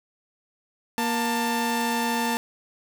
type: tone pair together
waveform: sawtooth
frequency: 235.8 / 891 Hz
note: A#3 / A5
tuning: +20 / +22 cents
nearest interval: octave + major seventh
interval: 2302 cents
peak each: -22 dBFS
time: 0.98-2.37 s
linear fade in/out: 0 ms
effects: none